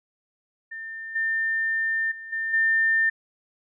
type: tone with level steps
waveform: sine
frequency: 1800 Hz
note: A6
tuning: 39 cents sharp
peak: -33 / -22 / -36 / -25 / -18 dBFS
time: 0.71-3.1 s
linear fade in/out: 10 ms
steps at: 1.15 / 2.11 / 2.32 / 2.53 s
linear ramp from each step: 10 ms
effects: none